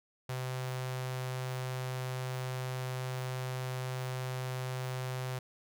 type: tone with notch filter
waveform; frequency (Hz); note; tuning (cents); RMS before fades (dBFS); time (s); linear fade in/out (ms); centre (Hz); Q
sawtooth; 128.4; C3; -32; -37; 0.29-5.39; 5; 260; 1.4
effects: none